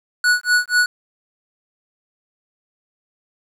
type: tone with tremolo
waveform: square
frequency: 1469 Hz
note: F#6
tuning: 13 cents flat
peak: -12 dBFS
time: 0.24-0.86 s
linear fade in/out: 2 ms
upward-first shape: sine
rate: 4.1 Hz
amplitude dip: 100%
effects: low-pass 10000 Hz 12 dB/octave + 8-bit